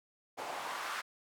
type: noise with band-pass filter sweep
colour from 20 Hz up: white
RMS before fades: -40 dBFS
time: 0.37-1.02 s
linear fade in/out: 20 ms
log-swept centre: 660 to 1400 Hz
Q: 1.7
effects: none